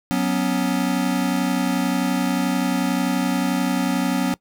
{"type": "chord", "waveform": "square", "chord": "F# suspended fourth", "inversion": "none", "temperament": "equal with one note detuned", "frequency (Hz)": [185, 246.9, 278.3], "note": ["F#3", "B3", "C#4"], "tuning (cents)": [0, 0, 7], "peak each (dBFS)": -24, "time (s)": [0.11, 4.34], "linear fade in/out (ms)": 0, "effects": ["noise-tail reverb RT60 0.1 s tail -21 dB re dry"]}